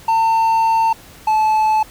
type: tone pair in turn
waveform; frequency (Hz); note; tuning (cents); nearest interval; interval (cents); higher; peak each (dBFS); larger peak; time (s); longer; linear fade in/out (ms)
triangle; 900 / 867.5; A5 / A5; +39 / -25; minor second; 64; first; -10; neither; 0.08-0.93 / 1.27-1.83; first; 5
effects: pink hiss -42 dBFS RMS until 1.9 s